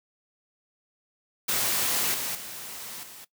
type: noise with level steps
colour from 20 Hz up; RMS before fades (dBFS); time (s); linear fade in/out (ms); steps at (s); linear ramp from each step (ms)
white; -26 / -31 / -39 / -45; 1.48-3.25; 10; 2.14 / 2.35 / 3.03; 2
effects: noise-tail reverb RT60 0.1 s tail -18 dB re dry + high-pass 100 Hz 12 dB/octave